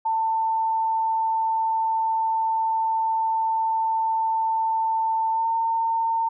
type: tone with pitch glide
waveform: sine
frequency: 893 to 907.6 Hz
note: A5 to A#5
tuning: +25 to -47 cents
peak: -20 dBFS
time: 0.05-6.29 s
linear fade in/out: 10 ms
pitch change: +28 cents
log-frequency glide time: 5.33-5.46 s
effects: none